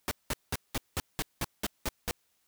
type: noise bursts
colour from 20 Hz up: pink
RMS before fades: -31 dBFS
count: 10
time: 0.08-2.11 s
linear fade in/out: 0 ms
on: 32 ms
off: 190 ms
effects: white hiss -73 dBFS RMS until 2.47 s